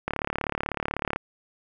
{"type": "click train", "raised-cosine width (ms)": 0.5, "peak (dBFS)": -11, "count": 40, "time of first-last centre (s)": [0.08, 1.16], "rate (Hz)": 36.1, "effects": []}